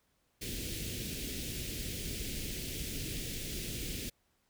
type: band-stop noise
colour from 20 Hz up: pink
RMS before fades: -39 dBFS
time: 0.41-4.1 s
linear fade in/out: 10 ms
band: 430 to 2300 Hz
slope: 24 dB/octave
effects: pink hiss -75 dBFS RMS until 4.49 s